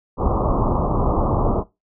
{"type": "low-pass noise", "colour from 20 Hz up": "pink", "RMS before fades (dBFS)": -19, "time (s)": [0.17, 1.64], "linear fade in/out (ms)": 50, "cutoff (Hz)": 1200, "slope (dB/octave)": 96, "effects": ["noise-tail reverb RT60 0.2 s tail -18 dB re dry"]}